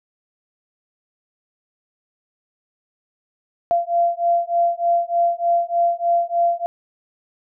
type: beating tone pair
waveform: sine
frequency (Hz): 686 / 689.3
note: F5 / F5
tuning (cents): -31 / -23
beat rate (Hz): 3.3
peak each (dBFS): -19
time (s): 3.71-6.66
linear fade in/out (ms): 0
effects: none